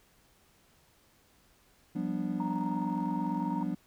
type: chord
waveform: triangle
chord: G dominant seventh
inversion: third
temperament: just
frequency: 176.4 / 196 / 245 / 294 Hz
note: F3 / G3 / B3 / D4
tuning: +18 / 0 / -14 / +2 cents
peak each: -34 dBFS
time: 1.95-3.75 s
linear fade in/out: 10 ms
type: tone with tremolo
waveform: sine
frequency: 932.3 Hz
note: A#5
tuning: in tune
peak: -34 dBFS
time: 2.4-3.63 s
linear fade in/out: 2 ms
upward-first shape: square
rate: 19 Hz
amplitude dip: 35%
effects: pink hiss -65 dBFS RMS until 3.86 s